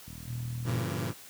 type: click train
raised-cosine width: 5 ms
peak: -31 dBFS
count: 29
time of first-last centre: 0.08-0.778 s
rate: 40.1 Hz
type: tone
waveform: sine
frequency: 120.4 Hz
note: B2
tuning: 44 cents flat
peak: -34 dBFS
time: 0.26-0.97 s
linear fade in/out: 50 ms
type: chord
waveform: sawtooth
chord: G diminished seventh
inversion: none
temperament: just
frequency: 98 / 117.6 / 141.12 / 169.34 Hz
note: G2 / Bb2 / Db3 / Fb3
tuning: 0 / +16 / +31 / +47 cents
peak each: -32 / -31 / -33 / -33 dBFS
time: 0.64-1.14 s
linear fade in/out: 50 ms
effects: white hiss -50 dBFS RMS until 1.29 s + high-pass 60 Hz 12 dB/octave